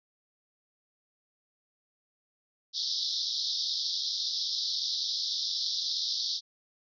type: band-pass noise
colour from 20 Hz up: white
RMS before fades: -32 dBFS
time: 2.73-6.41 s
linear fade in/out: 50 ms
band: 3500 to 5500 Hz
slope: 96 dB/octave
effects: none